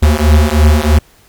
square beating tone pair, 74.1 / 77.2 Hz, D2 / D#2, +16 / -13 cents, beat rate 3.1 Hz, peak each -10 dBFS, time 0.02-0.99 s, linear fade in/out 10 ms, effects pink hiss -47 dBFS RMS until 1.28 s

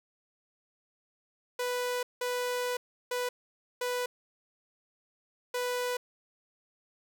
sawtooth tone bursts at uneven times, 493.9 Hz, B4, in tune, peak -26 dBFS, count 5, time 1.59-2.03 / 2.21-2.77 / 3.11-3.29 / 3.81-4.06 / 5.54-5.97 s, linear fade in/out 5 ms, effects none

